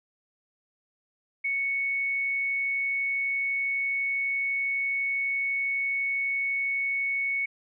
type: tone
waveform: sine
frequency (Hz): 2217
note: C#7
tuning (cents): 0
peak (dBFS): -25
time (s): 1.44-7.46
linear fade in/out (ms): 10
effects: none

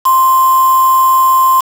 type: tone with quantisation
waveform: sine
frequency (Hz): 1046.5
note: C6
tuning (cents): 0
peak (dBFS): -6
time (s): 0.05-1.61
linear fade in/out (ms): 10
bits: 3
effects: none

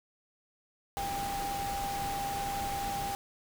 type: tone in noise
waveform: sine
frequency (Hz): 797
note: G5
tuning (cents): +28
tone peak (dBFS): -33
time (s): 0.97-3.15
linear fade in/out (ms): 0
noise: pink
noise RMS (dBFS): -39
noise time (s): 0.97-3.15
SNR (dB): +3
effects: none

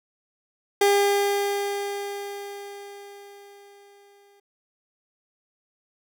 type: tone with exponential decay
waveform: 30% pulse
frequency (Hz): 403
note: G4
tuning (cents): +48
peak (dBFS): -13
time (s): 0.81-4.4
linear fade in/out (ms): 5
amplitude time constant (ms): 780
effects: none

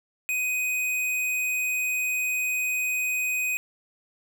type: tone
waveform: square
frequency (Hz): 2500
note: D#7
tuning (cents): +8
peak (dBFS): -25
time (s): 0.29-3.57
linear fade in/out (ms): 0
effects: none

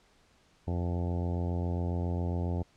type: harmonic tone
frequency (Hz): 87.31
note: F2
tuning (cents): 0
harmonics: 1 / 2 / 3 / 4 / 5 / 6 / 7 / 8 / 9 / 10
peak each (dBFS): -30 / -36 / -40 / -42 / -44 / -46 / -47 / -48 / -49 / -50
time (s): 0.67-2.63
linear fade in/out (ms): 10
effects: pink hiss -65 dBFS RMS until 2.76 s + low-pass 7000 Hz 12 dB/octave

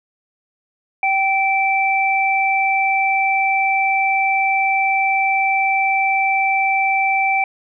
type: tone pair together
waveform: sine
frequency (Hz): 776 / 2332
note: G5 / D7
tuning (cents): -18 / -13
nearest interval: octave + perfect fifth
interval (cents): 1905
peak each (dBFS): -17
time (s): 1.03-7.44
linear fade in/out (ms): 2
effects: none

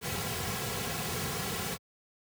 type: noise with comb filter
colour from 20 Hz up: pink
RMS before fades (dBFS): -34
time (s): 0.01-1.78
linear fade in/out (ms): 50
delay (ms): 3.3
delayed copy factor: -0.7
effects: high-pass 80 Hz 12 dB/octave

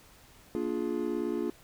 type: chord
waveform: triangle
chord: Bb dominant seventh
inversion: none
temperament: just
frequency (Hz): 233.1 / 291.4 / 349.6 / 419.5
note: Bb3 / D4 / F4 / Ab4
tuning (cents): 0 / -13 / +2 / +17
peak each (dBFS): -34 / -33 / -31 / -34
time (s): 0.55-1.5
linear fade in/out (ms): 0
effects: pink hiss -57 dBFS RMS until 1.63 s

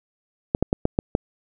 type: clicks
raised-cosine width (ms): 2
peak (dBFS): -5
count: 6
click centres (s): 0.549 / 0.626 / 0.729 / 0.854 / 0.989 / 1.151
effects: none

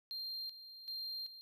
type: tone with tremolo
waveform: triangle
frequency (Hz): 4186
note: C8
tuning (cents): 0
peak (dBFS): -39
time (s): 0.11-1.41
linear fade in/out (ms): 0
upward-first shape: square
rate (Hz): 1.3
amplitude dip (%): 70
effects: none

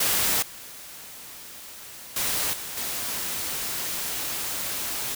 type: noise with level steps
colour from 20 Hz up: white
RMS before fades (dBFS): -23 / -42 / -26 / -35 / -30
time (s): 0-5.15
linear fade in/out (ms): 5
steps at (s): 0.42 / 2.16 / 2.53 / 2.77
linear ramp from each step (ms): 5
effects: none

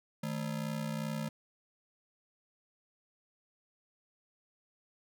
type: ring-modulated tone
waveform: square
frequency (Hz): 187.4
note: F#3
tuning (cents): +22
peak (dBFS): -32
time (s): 0.23-1.29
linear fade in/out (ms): 5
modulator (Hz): 31.3
effects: none

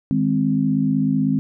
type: chord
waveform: sine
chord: Ab major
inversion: second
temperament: equal with one note detuned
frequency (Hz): 155.56 / 205.6 / 261.6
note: Eb3 / Ab3 / C4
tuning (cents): 0 / -17 / 0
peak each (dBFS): -22 / -21 / -19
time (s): 0.11-1.39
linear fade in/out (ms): 0
effects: none

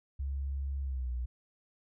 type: tone with pitch glide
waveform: sine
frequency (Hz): 68.7 to 61.2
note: C#2 to B1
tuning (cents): -15 to -15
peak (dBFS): -32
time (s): 0.19-1.26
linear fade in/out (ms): 10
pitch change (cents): -200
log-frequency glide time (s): 0.82-1.11
effects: none

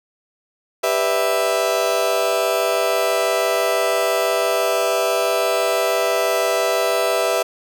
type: chord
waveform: 35% pulse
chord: E minor seventh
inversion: first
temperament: just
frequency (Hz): 395.6 / 494.4 / 593.3 / 659.3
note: G4 / B4 / D5 / E5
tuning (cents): +16 / +2 / +18 / 0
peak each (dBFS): -23 / -21 / -24 / -18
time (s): 0.83-7.43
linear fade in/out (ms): 10
effects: none

